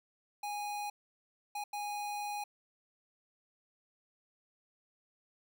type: tone bursts at uneven times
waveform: square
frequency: 826 Hz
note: G#5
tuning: 10 cents flat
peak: -37 dBFS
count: 3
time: 0.43-0.9 / 1.55-1.64 / 1.73-2.44 s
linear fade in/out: 5 ms
effects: none